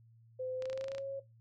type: tone with pitch glide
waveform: sine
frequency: 513 to 546.7 Hz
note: C5 to C#5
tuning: -34 to -24 cents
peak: -36 dBFS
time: 0.39-1.2 s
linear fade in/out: 10 ms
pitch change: +110 cents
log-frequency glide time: 0.58-0.95 s
type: clicks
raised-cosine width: 0.2 ms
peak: -30 dBFS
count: 11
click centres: 0.623 / 0.656 / 0.699 / 0.73 / 0.776 / 0.811 / 0.842 / 0.883 / 0.918 / 0.949 / 0.982 s
effects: noise-tail reverb RT60 0.2 s tail -18 dB re dry + added 114 Hz sine -59 dBFS peak until 1.4 s